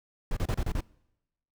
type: noise bursts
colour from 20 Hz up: brown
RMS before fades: -28 dBFS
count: 6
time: 0.31-0.807 s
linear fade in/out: 2 ms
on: 57 ms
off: 31 ms
effects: noise-tail reverb RT60 0.9 s tail -24 dB re dry